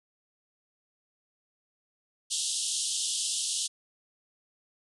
white band-pass noise, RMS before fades -31 dBFS, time 2.3-3.68 s, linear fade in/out 20 ms, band 2900 to 10000 Hz, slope 96 dB/octave, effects none

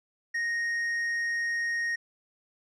triangle tone with tanh clipping, 1864.7 Hz, A#6, in tune, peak -28 dBFS, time 0.34-1.96 s, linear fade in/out 10 ms, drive 9 dB, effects none

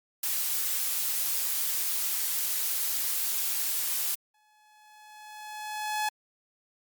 blue noise, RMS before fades -29 dBFS, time 0.23-4.15 s, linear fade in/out 5 ms
sawtooth tone with exponential growth, 851 Hz, G#5, 42 cents sharp, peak -22 dBFS, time 4.34-6.09 s, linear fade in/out 5 ms, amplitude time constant 380 ms
effects Opus 48 kbps

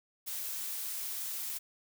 blue noise, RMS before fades -38 dBFS, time 0.26-1.59 s, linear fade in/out 20 ms, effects none

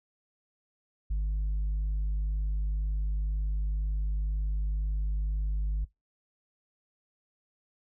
sine tone with tanh clipping, 51 Hz, G#1, 31 cents flat, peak -27 dBFS, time 1.1-5.85 s, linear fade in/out 10 ms, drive 2 dB, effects noise-tail reverb RT60 0.2 s tail -23 dB re dry

